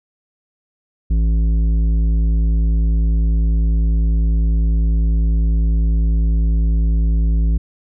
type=tone with tanh clipping; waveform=sine; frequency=55 Hz; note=A1; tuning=in tune; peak=-14 dBFS; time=1.1-7.58 s; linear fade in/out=10 ms; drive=10 dB; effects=none